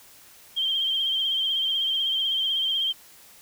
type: tone with vibrato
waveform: sine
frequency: 3165 Hz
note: G7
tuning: 16 cents sharp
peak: -22 dBFS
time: 0.56-2.93 s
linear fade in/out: 20 ms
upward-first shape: sine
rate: 16 Hz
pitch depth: 44 cents each way
effects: white hiss -51 dBFS RMS until 3.41 s